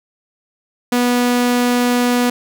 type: tone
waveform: sawtooth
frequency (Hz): 244.6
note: B3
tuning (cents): -16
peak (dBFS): -9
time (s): 0.92-2.3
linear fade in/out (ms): 5
effects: none